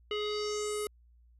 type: tone with low-pass filter sweep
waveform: square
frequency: 420 Hz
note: G#4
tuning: 19 cents sharp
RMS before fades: -34 dBFS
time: 0.11-0.87 s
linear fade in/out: 2 ms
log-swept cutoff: 3000 to 11000 Hz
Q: 4.4
effects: added 59 Hz sine -58 dBFS peak until 1.39 s